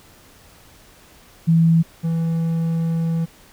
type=tone pair in turn; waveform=sine / triangle; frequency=164.81 / 164.81 Hz; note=E3 / E3; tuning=0 / 0 cents; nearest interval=unison; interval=0 cents; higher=neither; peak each=-11 / -16 dBFS; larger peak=first; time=1.47-1.83 / 2.03-3.26 s; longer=second; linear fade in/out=20 ms; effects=pink hiss -49 dBFS RMS until 3.52 s